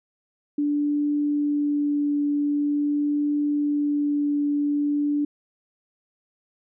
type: tone with vibrato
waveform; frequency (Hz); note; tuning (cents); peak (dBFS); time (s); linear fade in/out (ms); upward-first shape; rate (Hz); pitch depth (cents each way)
sine; 291.6; D4; -12; -20; 0.58-5.25; 5; triangle; 0.45; 9
effects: none